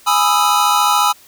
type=chord; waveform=square; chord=E major seventh; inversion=first; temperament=equal; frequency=830.6 / 987.8 / 1244.5 / 1318.5 Hz; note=G#5 / B5 / D#6 / E6; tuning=0 / 0 / 0 / 0 cents; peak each=-18 dBFS; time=0.06-1.13 s; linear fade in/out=20 ms; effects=white hiss -46 dBFS RMS until 1.27 s